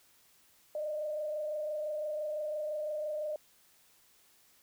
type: tone with frequency modulation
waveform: sine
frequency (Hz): 607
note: D#5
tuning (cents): -43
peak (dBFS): -33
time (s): 0.75-3.36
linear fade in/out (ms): 2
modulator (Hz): 25.9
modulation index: 0.62
effects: white hiss -65 dBFS RMS until 4.62 s